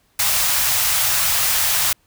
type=band-stop noise; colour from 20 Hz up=white; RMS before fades=-18 dBFS; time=0.19-1.93 s; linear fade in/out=5 ms; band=140 to 640 Hz; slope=24 dB/octave; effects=pink hiss -61 dBFS RMS until 2.06 s